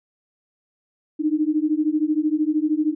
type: beating tone pair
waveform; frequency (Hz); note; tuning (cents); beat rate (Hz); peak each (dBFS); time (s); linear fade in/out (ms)
sine; 300.2 / 313.2; D4 / D#4; +38 / +11; 13; -21; 1.19-2.95; 20
effects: none